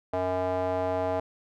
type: tone with band-pass filter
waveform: square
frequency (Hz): 92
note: F#2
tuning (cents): -9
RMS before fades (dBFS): -28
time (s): 0.13-1.2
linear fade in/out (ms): 5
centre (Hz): 680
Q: 3
effects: none